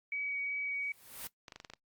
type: tone with vibrato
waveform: sine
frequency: 2265 Hz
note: C#7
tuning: 37 cents sharp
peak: -34 dBFS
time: 0.12-0.92 s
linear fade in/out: 2 ms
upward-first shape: sine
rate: 2.7 Hz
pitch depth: 8 cents each way
type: noise with exponential growth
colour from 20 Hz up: white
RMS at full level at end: -40 dBFS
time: 0.71-1.27 s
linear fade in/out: 0 ms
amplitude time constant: 120 ms
type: clicks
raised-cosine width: 0.2 ms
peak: -29 dBFS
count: 7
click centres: 1.482 / 1.522 / 1.56 / 1.601 / 1.648 / 1.7 / 1.736 s
effects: noise-tail reverb RT60 0.1 s tail -19 dB re dry + Opus 32 kbps